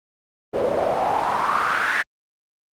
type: noise with band-pass filter sweep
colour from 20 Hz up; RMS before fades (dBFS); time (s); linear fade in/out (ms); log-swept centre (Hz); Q
pink; -21; 0.53-2.03; 20; 470 to 1800; 4.7
effects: Opus 32 kbps